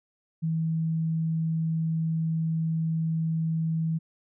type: tone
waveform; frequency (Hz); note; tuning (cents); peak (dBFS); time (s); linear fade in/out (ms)
sine; 161.7; E3; -33; -24; 0.42-3.99; 20
effects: none